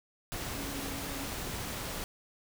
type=tone in noise; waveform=sine; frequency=277.2 Hz; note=C#4; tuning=in tune; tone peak=-42 dBFS; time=0.55-1.26 s; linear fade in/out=0 ms; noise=pink; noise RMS=-38 dBFS; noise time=0.32-2.04 s; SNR=-7 dB; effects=none